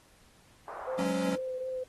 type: band-pass noise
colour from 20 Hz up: pink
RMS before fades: -42 dBFS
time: 0.68-1.05 s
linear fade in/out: 2 ms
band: 610 to 1200 Hz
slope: 24 dB/octave
type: tone with vibrato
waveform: sine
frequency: 515 Hz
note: C5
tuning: 28 cents flat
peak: -32 dBFS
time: 0.87-1.84 s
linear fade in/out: 10 ms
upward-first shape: triangle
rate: 4 Hz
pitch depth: 18 cents each way
type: chord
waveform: square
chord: F# suspended second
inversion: none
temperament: equal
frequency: 185 / 207.7 / 277.2 Hz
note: F#3 / G#3 / C#4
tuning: 0 / 0 / 0 cents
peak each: -34 / -38 / -34 dBFS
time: 0.98-1.36 s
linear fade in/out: 10 ms
effects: pink hiss -62 dBFS RMS until 1.88 s + AAC 32 kbps